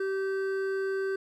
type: tone pair together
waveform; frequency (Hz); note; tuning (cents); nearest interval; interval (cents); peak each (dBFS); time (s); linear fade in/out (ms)
triangle; 386.9 / 1547.6; G4 / G6; -23 / -23; 2 octaves; 2400; -26 / -36; 0-1.16; 5
effects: none